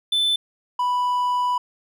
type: tone pair in turn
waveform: triangle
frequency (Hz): 3520 / 987.8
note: A7 / B5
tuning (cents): 0 / 0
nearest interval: octave + minor seventh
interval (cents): 2200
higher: first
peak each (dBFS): -16 / -17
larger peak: first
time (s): 0.12-0.36 / 0.79-1.58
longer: second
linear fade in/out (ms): 5
effects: none